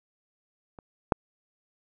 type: clicks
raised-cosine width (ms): 1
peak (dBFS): -30 / -6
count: 2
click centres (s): 0.788 / 1.122
effects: none